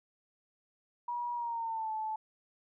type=tone with pitch glide; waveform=sine; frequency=961 to 871.1 Hz; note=B5 to A5; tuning=-48 to -18 cents; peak=-33 dBFS; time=1.08-2.16 s; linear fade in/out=5 ms; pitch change=-170 cents; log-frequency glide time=1.34-1.92 s; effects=none